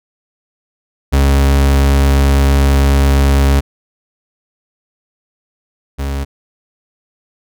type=tone pair in turn; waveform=40% pulse; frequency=69 / 69.26 Hz; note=C#2 / C#2; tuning=-7 / -1 cents; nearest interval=unison; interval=6 cents; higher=second; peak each=-7 / -16 dBFS; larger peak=first; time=1.12-3.61 / 5.98-6.25 s; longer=first; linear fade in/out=20 ms; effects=none